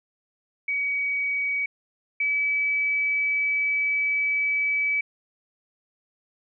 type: tone pair in turn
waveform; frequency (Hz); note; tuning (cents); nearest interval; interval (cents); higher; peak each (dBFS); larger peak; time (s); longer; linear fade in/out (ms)
sine; 2264 / 2292; C#7 / D7; +36 / -43; unison; 21; second; -23 / -21; second; 0.68-1.66 / 2.2-5.01; second; 5
effects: none